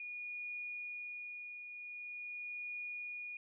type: tone with tremolo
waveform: sine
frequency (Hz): 2446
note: D#7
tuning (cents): -30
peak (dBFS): -40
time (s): 0-3.37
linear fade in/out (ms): 2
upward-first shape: triangle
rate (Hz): 0.45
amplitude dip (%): 50
effects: none